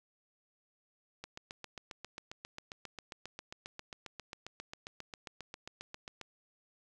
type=click train; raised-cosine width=0.2 ms; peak=-26 dBFS; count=38; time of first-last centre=1.24-6.213 s; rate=7.44 Hz; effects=none